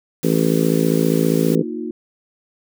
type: harmonic tone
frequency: 55 Hz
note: A1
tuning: in tune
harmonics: 3 / 4 / 5 / 6 / 7 / 8 / 9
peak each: -19 / -22 / -20 / -26 / -22 / -23 / -25 dBFS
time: 0.23-1.63 s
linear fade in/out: 20 ms
type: noise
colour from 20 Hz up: white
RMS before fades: -33 dBFS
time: 0.23-1.55 s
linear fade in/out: 0 ms
type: chord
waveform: sine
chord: Bb suspended fourth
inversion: none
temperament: equal with one note detuned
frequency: 233.1 / 311.1 / 357.4 Hz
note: Bb3 / Eb4 / F4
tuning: 0 / 0 / +40 cents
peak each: -28 dBFS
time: 1.49-1.91 s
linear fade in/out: 2 ms
effects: none